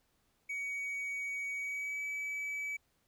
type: tone with pitch glide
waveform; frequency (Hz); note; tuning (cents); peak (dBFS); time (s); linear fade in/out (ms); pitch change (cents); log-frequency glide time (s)
triangle; 2253 to 2291; C#7 to D7; +28 to -44; -34; 0.49-2.77; 10; +28; 1.55-2.03
effects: pink hiss -75 dBFS RMS until 3.07 s